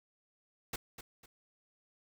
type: noise with echo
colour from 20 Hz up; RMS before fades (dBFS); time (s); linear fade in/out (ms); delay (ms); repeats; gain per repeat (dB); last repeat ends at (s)
pink; -38; 0.73-0.76; 5; 250; 2; -10; 1.26
effects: none